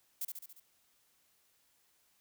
violet noise with echo, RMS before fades -37 dBFS, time 0.21-0.25 s, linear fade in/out 5 ms, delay 70 ms, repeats 5, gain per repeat -4 dB, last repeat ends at 0.6 s, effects white hiss -72 dBFS RMS until 2.2 s

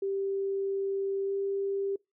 sine tone with pitch glide, 392 to 394.7 Hz, G4 to G4, 0 to +12 cents, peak -28 dBFS, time 0.02-1.96 s, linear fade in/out 5 ms, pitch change +12 cents, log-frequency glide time 1.25-1.32 s, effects noise-tail reverb RT60 0.2 s tail -24 dB re dry

